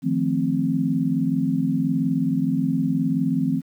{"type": "chord", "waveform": "sine", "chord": "F dominant seventh", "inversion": "third", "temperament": "equal", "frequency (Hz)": [155.56, 174.61, 220, 261.6], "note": ["Eb3", "F3", "A3", "C4"], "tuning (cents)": [0, 0, 0, 0], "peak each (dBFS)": [-26, -25, -27, -22], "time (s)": [0.02, 3.62], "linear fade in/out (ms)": 50, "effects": ["9-bit"]}